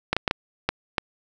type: clicks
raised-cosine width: 0.3 ms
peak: -5 dBFS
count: 6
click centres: 0.13 / 0.166 / 0.278 / 0.311 / 0.69 / 0.982 s
effects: none